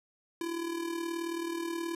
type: tone with amplitude modulation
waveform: square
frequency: 336.4 Hz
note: E4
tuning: 35 cents sharp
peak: -31 dBFS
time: 0.41-1.95 s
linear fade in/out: 2 ms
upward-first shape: sine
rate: 38.7 Hz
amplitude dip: 60%
effects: resampled to 32000 Hz